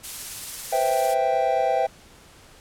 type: noise with tremolo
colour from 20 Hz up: blue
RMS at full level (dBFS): -30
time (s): 0.03-1.15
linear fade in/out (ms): 20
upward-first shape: triangle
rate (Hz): 18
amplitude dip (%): 25
type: chord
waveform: triangle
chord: C major seventh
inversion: third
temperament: equal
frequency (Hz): 493.9 / 523.3 / 659.3 / 784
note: B4 / C5 / E5 / G5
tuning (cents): 0 / 0 / 0 / 0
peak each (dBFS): -27 / -24 / -22 / -21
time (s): 0.72-1.87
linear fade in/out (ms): 10
effects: pink hiss -50 dBFS RMS until 2.6 s + low-pass 11000 Hz 12 dB/octave